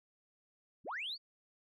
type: linear sweep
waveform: sine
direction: up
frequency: 88.5 to 4699 Hz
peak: -37 dBFS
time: 0.84-1.18 s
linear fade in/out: 50 ms
effects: tanh soft clip ceiling -33 dBFS